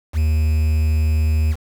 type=tone with quantisation; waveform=triangle; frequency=77.78 Hz; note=D#2; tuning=in tune; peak=-12 dBFS; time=0.13-1.56 s; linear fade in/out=50 ms; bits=6; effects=none